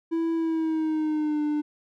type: tone with pitch glide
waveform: triangle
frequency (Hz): 329.6 to 298.8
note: E4 to D4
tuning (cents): 0 to +30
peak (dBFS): -21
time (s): 0.11-1.62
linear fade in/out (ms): 20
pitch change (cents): -170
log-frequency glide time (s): 0.34-1.42
effects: none